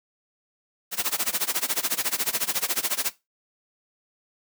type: noise with tremolo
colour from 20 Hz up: white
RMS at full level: -23 dBFS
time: 0.91-3.12 s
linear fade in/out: 50 ms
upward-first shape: sine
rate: 14 Hz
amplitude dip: 95%
effects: noise-tail reverb RT60 0.2 s tail -17 dB re dry + high-pass 200 Hz 12 dB/octave